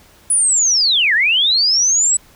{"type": "linear two-way sweep", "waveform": "sine", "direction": "down then up", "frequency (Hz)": [10020, 1641, 7960], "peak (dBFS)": -11, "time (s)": [0.3, 2.17], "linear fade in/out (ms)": 5, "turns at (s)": 1.14, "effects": ["pink hiss -48 dBFS RMS until 2.35 s"]}